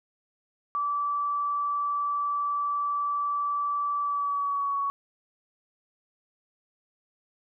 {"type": "tone with pitch glide", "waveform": "sine", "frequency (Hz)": [1158, 1119.8], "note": ["D6", "C#6"], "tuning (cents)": [-25, 17], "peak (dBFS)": -25, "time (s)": [0.75, 4.9], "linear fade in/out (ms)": 0, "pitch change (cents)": -58, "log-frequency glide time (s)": [4, 4.78], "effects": []}